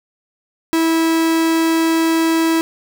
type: tone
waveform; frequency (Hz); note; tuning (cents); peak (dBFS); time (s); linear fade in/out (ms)
45% pulse; 326.4; E4; -17; -13; 0.73-2.61; 0
effects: none